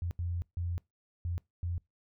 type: tone bursts at uneven times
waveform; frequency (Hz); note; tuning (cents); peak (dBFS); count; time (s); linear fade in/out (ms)
sine; 86.7; F2; -12; -31; 5; 0.02-0.11 / 0.19-0.42 / 0.57-0.78 / 1.25-1.38 / 1.63-1.78; 0
effects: noise-tail reverb RT60 0.2 s tail -24 dB re dry